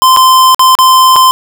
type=tone with dropouts; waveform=square; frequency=1036 Hz; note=C6; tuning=17 cents flat; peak=-3 dBFS; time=0.02-1.31 s; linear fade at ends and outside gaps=0 ms; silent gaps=0.164-0.171 / 0.546-0.594 / 0.752-0.788 / 1.159-1.163 s; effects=none